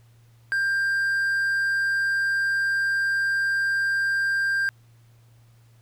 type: tone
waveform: triangle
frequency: 1590 Hz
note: G6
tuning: 24 cents sharp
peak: -19 dBFS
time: 0.52-4.69 s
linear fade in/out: 0 ms
effects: added 116 Hz sine -52 dBFS peak until 5.81 s + pink hiss -64 dBFS RMS until 5.81 s